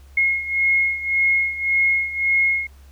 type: beating tone pair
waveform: sine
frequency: 2158 / 2159.8 Hz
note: C#7 / C#7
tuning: -47 / -46 cents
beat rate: 1.8 Hz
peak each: -18 / -22 dBFS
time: 0.17-2.67 s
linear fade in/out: 5 ms
effects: added 68 Hz sine -43 dBFS peak until 2.91 s + pink hiss -56 dBFS RMS until 2.91 s